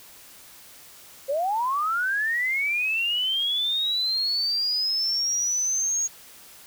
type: linear sweep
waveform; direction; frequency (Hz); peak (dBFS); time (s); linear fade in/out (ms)
sine; up; 523.3 to 6645; -22; 1.28-6.08; 20
effects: white hiss -48 dBFS RMS until 6.66 s